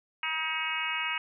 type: harmonic tone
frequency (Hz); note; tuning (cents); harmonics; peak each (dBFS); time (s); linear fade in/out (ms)
318; D#4; +38; 3 / 4 / 5 / 6 / 7 / 8 / 9; -38 / -38 / -39 / -40 / -34 / -35 / -36; 0.23-1.18; 2
effects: none